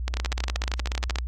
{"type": "two click trains", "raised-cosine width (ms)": 0.2, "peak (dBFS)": [-12, -11], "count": [14, 19], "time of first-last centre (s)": [[0.17, 1.186], [0.08, 1.158]], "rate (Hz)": [12.8, 16.7], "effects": ["added 60 Hz sine -27 dBFS peak until 1.27 s", "AAC 48 kbps"]}